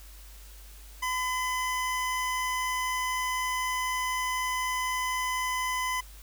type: tone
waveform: 25% pulse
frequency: 1012 Hz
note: B5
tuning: 42 cents sharp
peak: -24 dBFS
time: 1.02-6.01 s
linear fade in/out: 10 ms
effects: added 50 Hz sine -46 dBFS peak until 6.22 s + white hiss -53 dBFS RMS until 6.22 s